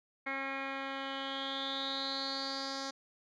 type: tone with low-pass filter sweep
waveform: 10% pulse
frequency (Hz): 271.3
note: C#4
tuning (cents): -37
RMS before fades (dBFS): -38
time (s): 0.26-2.91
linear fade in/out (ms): 10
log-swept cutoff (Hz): 2200 to 5400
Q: 9.3
effects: none